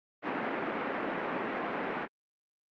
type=band-pass noise; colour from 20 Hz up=pink; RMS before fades=-34 dBFS; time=0.22-2.08 s; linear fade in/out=50 ms; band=220 to 2200 Hz; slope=24 dB/octave; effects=Opus 48 kbps